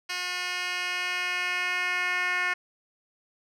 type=tone with band-pass filter sweep; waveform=10% pulse; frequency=360.1 Hz; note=F#4; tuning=47 cents flat; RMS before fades=-29 dBFS; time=0.09-2.54 s; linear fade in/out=10 ms; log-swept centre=3600 to 2000 Hz; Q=2; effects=none